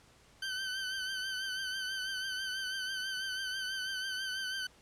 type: tone with vibrato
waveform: 20% pulse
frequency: 1534 Hz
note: G6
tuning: 38 cents flat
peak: -30 dBFS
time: 0.42-4.67 s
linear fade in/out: 5 ms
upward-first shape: triangle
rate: 6.1 Hz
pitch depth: 51 cents each way
effects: pink hiss -62 dBFS RMS until 4.81 s + low-pass 9000 Hz 12 dB/octave